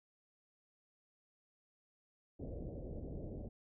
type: low-pass noise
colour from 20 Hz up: pink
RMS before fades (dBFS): -45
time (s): 2.39-3.49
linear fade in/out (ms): 10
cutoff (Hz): 610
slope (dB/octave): 48
effects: none